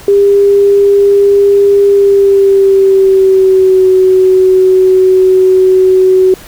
sine tone with pitch glide, 401.1 to 374.2 Hz, G4 to F#4, +40 to +20 cents, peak -3 dBFS, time 0.08-6.34 s, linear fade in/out 2 ms, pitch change -120 cents, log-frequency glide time 1.87-3.87 s, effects pink hiss -33 dBFS RMS until 6.47 s

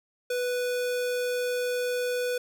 square tone, 493.9 Hz, B4, in tune, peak -27 dBFS, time 0.3-2.38 s, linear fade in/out 5 ms, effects none

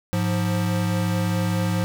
square tone pair together, 104.7 / 176.08 Hz, G#2 / F3, +15 / +14 cents, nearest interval major sixth, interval 899 cents, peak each -24 dBFS, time 0.13-1.84 s, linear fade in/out 0 ms, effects none

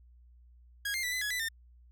sawtooth tone with pitch steps, 1645 / 2107 / 1973 / 2015 / 1683 / 1989 / 1809 Hz, G#6 / C7 / B6 / B6 / G#6 / B6 / A6, -17 / +12 / -2 / +34 / +23 / +12 / +48 cents, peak -28 dBFS, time 0.85-1.487 s, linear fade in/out 5 ms, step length 91 ms, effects added 60 Hz sine -55 dBFS peak until 1.91 s

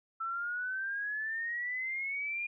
sine exponential sweep, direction up, 1323 to 2433 Hz, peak -33 dBFS, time 0.2-2.47 s, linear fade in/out 10 ms, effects none

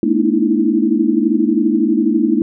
sine tone cluster, 215.2 / 238.6 / 296.7 / 319.3 / 331.5 Hz, A3 / A#3 / D4 / D#4 / E4, -38 / +41 / +18 / +45 / +10 cents, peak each -18 dBFS, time 0.03-2.42 s, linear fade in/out 2 ms, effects none

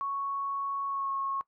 sine tone with pitch glide, 1108.7 to 1092.8 Hz, C#6 to C#6, 0 to -25 cents, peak -30 dBFS, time 0.01-1.41 s, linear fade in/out 0 ms, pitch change -25 cents, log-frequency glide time 0.87-1.11 s, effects noise-tail reverb RT60 0.1 s tail -19 dB re dry

